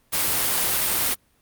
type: noise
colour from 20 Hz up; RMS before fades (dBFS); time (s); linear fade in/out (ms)
white; -22; 0.12-1.15; 20
effects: pink hiss -63 dBFS RMS until 1.41 s + Opus 32 kbps